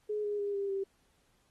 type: tone with pitch steps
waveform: sine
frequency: 421.4 / 413.4 / 405.6 / 398 / 390.5 Hz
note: G#4 / G#4 / G#4 / G4 / G4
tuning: +25 / -8 / -41 / +26 / -7 cents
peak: -31 dBFS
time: 0.09-0.84 s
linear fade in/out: 10 ms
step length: 150 ms
effects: pink hiss -72 dBFS RMS until 1.5 s + AAC 32 kbps